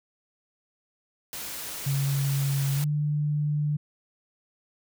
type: noise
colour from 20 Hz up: white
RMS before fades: -36 dBFS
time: 1.33-2.84 s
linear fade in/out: 0 ms
type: tone with pitch glide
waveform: sine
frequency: 138.59 to 148.54 Hz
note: C#3 to D3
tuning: 0 to +20 cents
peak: -23 dBFS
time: 1.86-3.77 s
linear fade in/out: 10 ms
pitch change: +120 cents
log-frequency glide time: 2.76-2.84 s
effects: none